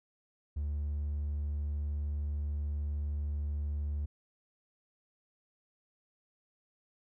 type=tone; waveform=triangle; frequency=73.42 Hz; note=D2; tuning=in tune; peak=-29 dBFS; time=0.56-4.06 s; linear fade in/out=10 ms; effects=tanh soft clip ceiling -26 dBFS